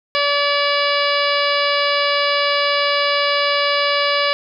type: harmonic tone with a mistuned harmonic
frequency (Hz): 574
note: D5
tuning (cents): -40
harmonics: 1 / 2 / 3 / 4 / 5 / 6 / 7 / 8 / 9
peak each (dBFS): -20 / -21 / -24 / -23 / -24 / -28 / -26 / -30 / -28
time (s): 0.15-4.33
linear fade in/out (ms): 0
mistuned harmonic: 9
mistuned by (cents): -57
effects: none

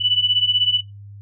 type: beating tone pair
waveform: sine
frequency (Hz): 2960 / 2976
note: F#7 / F#7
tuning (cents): 0 / +9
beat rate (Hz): 16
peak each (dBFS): -19 / -18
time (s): 0-0.81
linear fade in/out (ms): 20
effects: noise-tail reverb RT60 0.2 s tail -18 dB re dry + added 101 Hz sine -36 dBFS peak until 1.21 s

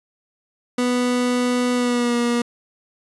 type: tone with pitch glide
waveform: 30% pulse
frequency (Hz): 246.9 to 238.9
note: B3 to A#3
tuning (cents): 0 to +43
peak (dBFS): -15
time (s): 0.78-2.42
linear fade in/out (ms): 5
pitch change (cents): -57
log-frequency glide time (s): 1.74-2.15
effects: resampled to 24000 Hz

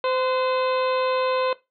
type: harmonic tone with a mistuned harmonic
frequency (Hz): 515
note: C5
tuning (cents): -28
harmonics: 1 / 2 / 3 / 4 / 5 / 6 / 7 / 8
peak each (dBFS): -22 / -26 / -34 / -38 / -35 / -40 / -39 / -40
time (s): 0.04-1.53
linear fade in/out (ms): 2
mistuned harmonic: 3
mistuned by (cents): -53
effects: noise-tail reverb RT60 0.2 s tail -17 dB re dry

